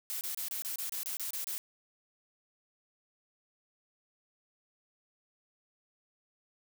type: noise bursts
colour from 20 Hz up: blue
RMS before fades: -37 dBFS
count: 11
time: 0.1-1.58 s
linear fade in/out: 0 ms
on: 110 ms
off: 27 ms
effects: none